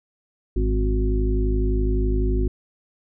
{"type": "harmonic tone with a mistuned harmonic", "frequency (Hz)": 51.8, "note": "G#1", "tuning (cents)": -4, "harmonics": [1, 2, 3, 4, 5, 7], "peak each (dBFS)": [-19, -30, -36, -37, -29, -27], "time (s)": [0.56, 2.48], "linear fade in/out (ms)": 5, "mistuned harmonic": 3, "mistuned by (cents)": 35, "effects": []}